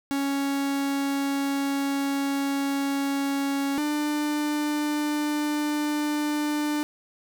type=tone pair in turn; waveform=45% pulse; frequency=277.6 / 297.8 Hz; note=C#4 / D4; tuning=+3 / +24 cents; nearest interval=minor second; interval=121 cents; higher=second; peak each=-24 dBFS; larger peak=neither; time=0.11-3.78 / 3.78-6.83 s; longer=first; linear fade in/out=0 ms; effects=none